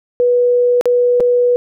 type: tone with dropouts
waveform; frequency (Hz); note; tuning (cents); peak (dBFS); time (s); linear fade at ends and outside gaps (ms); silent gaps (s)
sine; 489; B4; -17; -9; 0.2-1.56; 0; 0.811-0.856 / 1.2-1.205
effects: none